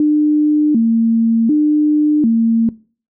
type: tone with vibrato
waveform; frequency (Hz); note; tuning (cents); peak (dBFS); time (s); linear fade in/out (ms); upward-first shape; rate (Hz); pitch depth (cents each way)
sine; 261.6; C4; 0; -9; 0-2.69; 2; square; 0.67; 240
effects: noise-tail reverb RT60 0.4 s tail -21 dB re dry